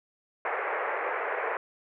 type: band-pass noise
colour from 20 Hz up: pink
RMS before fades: -31 dBFS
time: 0.45-1.57 s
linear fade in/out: 2 ms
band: 420 to 2200 Hz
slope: 48 dB/octave
effects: none